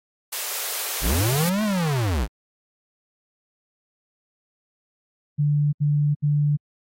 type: high-pass noise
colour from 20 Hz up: white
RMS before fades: -28 dBFS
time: 0.32-1.5 s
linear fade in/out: 10 ms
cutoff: 390 Hz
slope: 48 dB/octave
type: linear two-way sweep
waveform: square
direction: up then down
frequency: 40 to 220 to 45.08 Hz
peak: -21 dBFS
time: 1.01-2.28 s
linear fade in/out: 50 ms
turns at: 1.63 s
type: tone bursts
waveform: sine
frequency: 146.83 Hz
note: D3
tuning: in tune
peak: -17 dBFS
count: 3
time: 5.38-6.572 s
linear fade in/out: 20 ms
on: 350 ms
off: 71 ms
effects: AAC 48 kbps